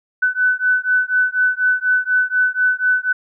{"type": "beating tone pair", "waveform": "sine", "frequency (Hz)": [1500, 1504.1], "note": ["F#6", "F#6"], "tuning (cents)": [23, 28], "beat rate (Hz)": 4.1, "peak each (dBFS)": -17, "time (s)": [0.22, 3.13], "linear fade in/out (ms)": 10, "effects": []}